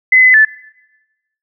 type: tone with pitch steps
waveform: sine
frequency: 2032 / 2020 / 1747 Hz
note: B6 / B6 / A6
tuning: +49 / +39 / -13 cents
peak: -4 dBFS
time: 0.12-0.45 s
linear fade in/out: 5 ms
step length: 110 ms
effects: noise-tail reverb RT60 1.0 s tail -21 dB re dry